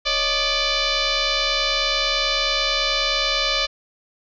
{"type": "tone with frequency modulation", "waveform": "sine", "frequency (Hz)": 554.4, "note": "C#5", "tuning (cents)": 0, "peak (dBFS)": -18, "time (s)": [0.05, 3.67], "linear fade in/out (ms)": 20, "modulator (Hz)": 589, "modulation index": 7.6, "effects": []}